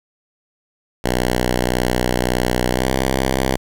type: tone with pitch glide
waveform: 5% pulse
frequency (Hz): 61.74 to 65.41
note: B1 to C2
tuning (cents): 0 to 0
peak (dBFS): -5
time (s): 1.04-3.57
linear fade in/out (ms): 5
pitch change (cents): +100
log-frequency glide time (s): 2.69-2.92
effects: none